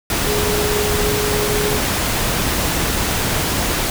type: tone in noise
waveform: sine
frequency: 417.6 Hz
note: G#4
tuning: 10 cents sharp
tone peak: -20 dBFS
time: 0.27-1.77 s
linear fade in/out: 2 ms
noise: pink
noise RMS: -19 dBFS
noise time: 0.1-3.9 s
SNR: -4 dB
effects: none